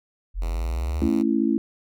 sine linear sweep, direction up, 42.14 to 75.6 Hz, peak -23 dBFS, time 0.34-1.1 s, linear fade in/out 50 ms
5% pulse tone, 82.41 Hz, E2, in tune, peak -25 dBFS, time 0.41-1.23 s, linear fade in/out 20 ms
sine chord, A major, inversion none, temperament just, 220 / 275 / 330 Hz, A3 / C#4 / E4, 0 / -14 / +2 cents, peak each -23 dBFS, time 1.02-1.58 s, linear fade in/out 0 ms
effects none

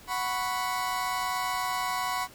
35% pulse chord, F# suspended fourth, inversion none, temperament equal, 740 / 987.8 / 1108.7 Hz, F#5 / B5 / C#6, 0 / 0 / 0 cents, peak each -32 / -30 / -31 dBFS, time 0.07-2.28 s, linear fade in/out 50 ms, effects pink hiss -51 dBFS RMS until 2.34 s

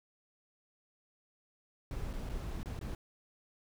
brown noise with dropouts, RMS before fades -39 dBFS, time 1.91-2.95 s, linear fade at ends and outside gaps 1 ms, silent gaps 2.131-2.136 / 2.291-2.296 / 2.631-2.658 / 2.791-2.812 s, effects none

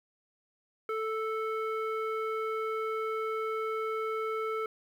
square tone with low-pass filter, 440 Hz, A4, in tune, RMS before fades -33 dBFS, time 0.89-4.66 s, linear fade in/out 2 ms, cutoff 1700 Hz, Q 7.5, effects 10-bit

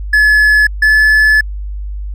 triangle tone pair in turn, 1712 / 1725.9 Hz, A6 / A6, -48 / -34 cents, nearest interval unison, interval 14 cents, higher second, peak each -4 dBFS, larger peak neither, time 0.13-0.67 / 0.82-1.41 s, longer second, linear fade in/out 5 ms, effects added 50 Hz sine -19 dBFS peak until 2.14 s

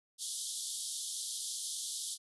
white band-pass noise, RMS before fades -40 dBFS, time 0.18-2.18 s, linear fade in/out 50 ms, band 3200 to 11000 Hz, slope 96 dB/octave, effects none

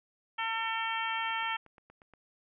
harmonic tone, 450.6 Hz, A4, 41 cents sharp, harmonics 2 / 3 / 4 / 5 / 6 / 7, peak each -35 / -37 / -38 / -39 / -40 / -40 dBFS, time 0.38-1.57 s, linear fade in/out 10 ms
click train, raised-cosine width 0.5 ms, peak -40 dBFS, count 9, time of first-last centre 1.19-2.137 s, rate 8.45 Hz
effects none

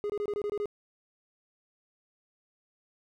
triangle tone bursts, 413.2 Hz, G#4, 9 cents flat, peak -27 dBFS, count 8, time 0.04-0.657 s, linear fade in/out 0 ms, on 57 ms, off 23 ms, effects none

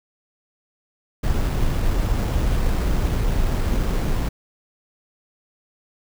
brown noise with sample-and-hold, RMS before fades -20 dBFS, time 1.23-4.29 s, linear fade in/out 10 ms, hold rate 6300 Hz, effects none

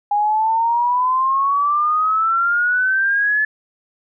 sine exponential sweep, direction up, 817 to 1733 Hz, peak -14 dBFS, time 0.11-3.45 s, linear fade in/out 5 ms, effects none

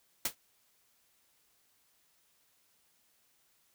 white noise with exponential decay, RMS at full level -26 dBFS, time 0.25-0.35 s, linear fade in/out 5 ms, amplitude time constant 20 ms, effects white hiss -71 dBFS RMS until 3.74 s

